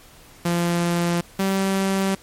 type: tone pair in turn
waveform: sawtooth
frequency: 172.3 / 193.4 Hz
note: F3 / G3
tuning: -23 / -23 cents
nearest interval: major second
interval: 200 cents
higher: second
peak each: -15 dBFS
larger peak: neither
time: 0.45-1.21 / 1.39-2.15 s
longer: neither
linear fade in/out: 5 ms
effects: pink hiss -48 dBFS RMS until 2.22 s + MP3 64 kbps